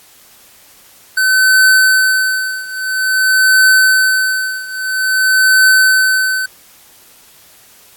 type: tone with tremolo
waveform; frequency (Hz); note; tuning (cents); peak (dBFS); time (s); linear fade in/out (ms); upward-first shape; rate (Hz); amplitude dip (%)
square; 1523; F#6; +50; -6; 1.17-6.46; 5; triangle; 0.5; 90
effects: white hiss -44 dBFS RMS until 7.96 s + AAC 64 kbps